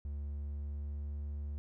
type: tone with pitch glide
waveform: triangle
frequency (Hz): 72 to 72.71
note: D2 to D2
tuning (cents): -34 to -17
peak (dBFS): -35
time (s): 0.05-1.58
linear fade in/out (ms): 0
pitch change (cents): +17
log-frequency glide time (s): 0.17-1.19
effects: none